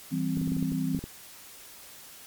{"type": "chord", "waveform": "sine", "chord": "C major", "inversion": "first", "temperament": "equal", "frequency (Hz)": [164.81, 196, 261.6], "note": ["E3", "G3", "C4"], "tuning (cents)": [0, 0, 0], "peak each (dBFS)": [-30, -33, -29], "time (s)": [0.11, 0.99], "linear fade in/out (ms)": 20}
{"type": "clicks", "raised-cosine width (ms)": 3, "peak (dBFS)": -23, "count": 10, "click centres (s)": [0.373, 0.415, 0.476, 0.52, 0.568, 0.627, 0.721, 0.948, 0.99, 1.04]}
{"effects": ["white hiss -48 dBFS RMS until 2.26 s", "MP3 96 kbps"]}